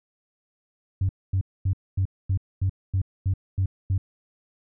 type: tone bursts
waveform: sine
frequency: 95.1 Hz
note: F#2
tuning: 48 cents sharp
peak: -18 dBFS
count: 10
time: 1.01-3.98 s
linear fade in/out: 5 ms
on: 81 ms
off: 240 ms
effects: tanh soft clip ceiling -17 dBFS